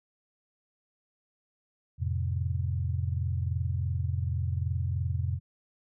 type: chord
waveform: sine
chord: F major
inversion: none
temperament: equal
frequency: 87.31 / 110 / 130.81 Hz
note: F2 / A2 / C3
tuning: 0 / 0 / 0 cents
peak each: -29 / -34 / -33 dBFS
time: 1.98-5.4 s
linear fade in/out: 50 ms
effects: none